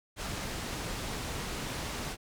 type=low-pass noise; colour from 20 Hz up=pink; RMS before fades=-37 dBFS; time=0.16-2.17 s; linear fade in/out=50 ms; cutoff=8800 Hz; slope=12 dB/octave; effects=none